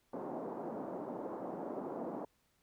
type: band-pass noise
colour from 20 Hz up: pink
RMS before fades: -42 dBFS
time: 0.13-2.25 s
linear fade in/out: 5 ms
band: 220 to 880 Hz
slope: 24 dB/octave
effects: pink hiss -75 dBFS RMS until 2.62 s